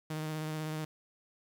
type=tone with vibrato; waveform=sawtooth; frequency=155.56 Hz; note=D#3; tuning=in tune; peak=-31 dBFS; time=0.1-0.85 s; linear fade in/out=5 ms; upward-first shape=sine; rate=16 Hz; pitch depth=19 cents each way; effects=10-bit